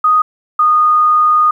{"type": "tone pair in turn", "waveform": "sine", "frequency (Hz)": [1244.5, 1230.9], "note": ["D#6", "D#6"], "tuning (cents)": [0, -19], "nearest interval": "unison", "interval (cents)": 19, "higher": "first", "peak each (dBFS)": -7, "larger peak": "neither", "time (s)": [[0.04, 0.22], [0.59, 1.51]], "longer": "second", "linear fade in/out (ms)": 5, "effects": ["8-bit"]}